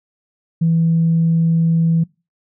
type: tone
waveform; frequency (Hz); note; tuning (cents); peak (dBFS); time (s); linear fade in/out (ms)
sine; 164.81; E3; 0; -11; 0.61-2.04; 10
effects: noise-tail reverb RT60 0.3 s tail -25 dB re dry + tanh soft clip ceiling -7 dBFS